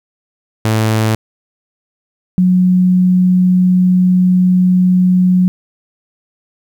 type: tone pair in turn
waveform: sawtooth / sine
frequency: 110 / 182.45 Hz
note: A2 / F#3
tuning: 0 / -24 cents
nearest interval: major sixth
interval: 876 cents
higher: second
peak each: -7 dBFS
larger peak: neither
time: 0.65-1.15 / 2.38-5.48 s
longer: second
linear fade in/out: 0 ms
effects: 8-bit